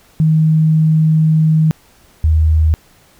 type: tone pair in turn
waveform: sine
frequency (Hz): 157.5 / 78.75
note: D#3 / D#2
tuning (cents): +21 / +21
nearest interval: octave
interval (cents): 1200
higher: first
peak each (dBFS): -8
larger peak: neither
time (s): 0.2-1.71 / 2.24-2.74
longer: first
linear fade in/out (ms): 0
effects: pink hiss -49 dBFS RMS until 3.19 s